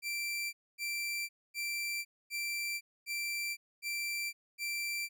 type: tone bursts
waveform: sawtooth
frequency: 2349 Hz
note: D7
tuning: in tune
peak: -31 dBFS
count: 7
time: 0.02-5.09 s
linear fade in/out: 50 ms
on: 510 ms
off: 250 ms
effects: none